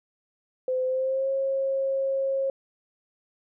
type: tone with pitch glide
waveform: sine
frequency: 513 to 540.1 Hz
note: C5 to C#5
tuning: -34 to -45 cents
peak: -23 dBFS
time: 0.68-2.5 s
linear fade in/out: 2 ms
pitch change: +89 cents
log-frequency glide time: 0.85-1.29 s
effects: none